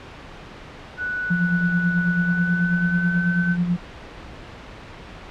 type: tone with pitch glide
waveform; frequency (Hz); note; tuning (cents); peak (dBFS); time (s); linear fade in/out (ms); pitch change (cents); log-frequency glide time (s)
sine; 1480 to 1523.4; F#6 to G6; 0 to -50; -23; 0.97-3.57; 50; +50; 2.16-3.23
type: tone with tremolo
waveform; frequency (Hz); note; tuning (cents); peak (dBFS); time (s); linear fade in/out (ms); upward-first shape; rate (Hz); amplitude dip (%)
sine; 175.5; F3; +9; -16; 1.3-3.77; 10; sine; 9.2; 60
effects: pink hiss -39 dBFS RMS until 5.3 s + low-pass 3000 Hz 12 dB/octave